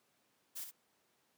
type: noise with echo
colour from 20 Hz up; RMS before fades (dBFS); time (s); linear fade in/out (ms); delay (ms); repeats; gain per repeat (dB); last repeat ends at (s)
blue; -43; 0.55-0.65; 20; 65; 1; -7; 0.715
effects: pink hiss -75 dBFS RMS until 1.37 s + high-pass 200 Hz 12 dB/octave